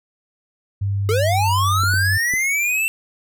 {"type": "tone with pitch glide", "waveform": "sine", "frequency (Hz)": [99.5, 95.39], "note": ["G2", "G2"], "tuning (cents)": [26, -47], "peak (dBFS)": -18, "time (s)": [0.81, 2.18], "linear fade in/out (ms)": 10, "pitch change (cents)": -73, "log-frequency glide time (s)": [1.16, 1.84]}
{"type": "linear sweep", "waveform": "square", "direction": "up", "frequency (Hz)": [413.6, 2700], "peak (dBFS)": -18, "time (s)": [1.09, 2.88], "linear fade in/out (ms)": 0}
{"type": "clicks", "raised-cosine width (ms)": 3, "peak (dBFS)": -19, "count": 3, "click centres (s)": [1.836, 1.939, 2.338]}
{"effects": []}